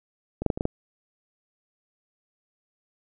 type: clicks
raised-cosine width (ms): 2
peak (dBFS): -16 / -7 / -9 / -17 / -12 / -10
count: 6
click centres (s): 0.42 / 0.463 / 0.502 / 0.575 / 0.609 / 0.654
effects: none